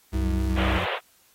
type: tone with vibrato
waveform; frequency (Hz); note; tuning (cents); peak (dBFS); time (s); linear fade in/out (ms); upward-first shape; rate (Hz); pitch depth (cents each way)
35% pulse; 92.5; F#2; 0; -28; 0.12-0.86; 20; sine; 4; 50
type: harmonic tone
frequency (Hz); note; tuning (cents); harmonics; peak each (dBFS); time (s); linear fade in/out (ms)
64.3; C2; -30; 1 / 3 / 5; -23 / -30 / -31; 0.13-0.79; 20
type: band-pass noise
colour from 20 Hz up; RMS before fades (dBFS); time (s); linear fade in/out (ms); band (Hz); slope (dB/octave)
pink; -29; 0.55-1; 50; 460 to 3400; 48
effects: white hiss -60 dBFS RMS until 1.34 s + AAC 48 kbps